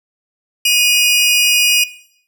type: tone pair together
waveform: sawtooth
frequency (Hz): 2476 / 2880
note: D#7 / F#7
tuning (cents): -9 / -47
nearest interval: minor third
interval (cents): 262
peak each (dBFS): -10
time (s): 0.65-1.84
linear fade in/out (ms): 5
effects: noise-tail reverb RT60 0.7 s tail -18 dB re dry